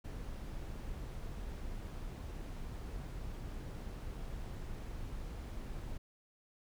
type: noise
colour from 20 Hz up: brown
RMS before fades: -43 dBFS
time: 0.04-5.98 s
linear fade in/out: 10 ms
effects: none